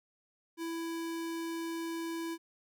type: tone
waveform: square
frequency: 331.4 Hz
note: E4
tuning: 9 cents sharp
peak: -36 dBFS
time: 0.57-2.38 s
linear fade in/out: 50 ms
effects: none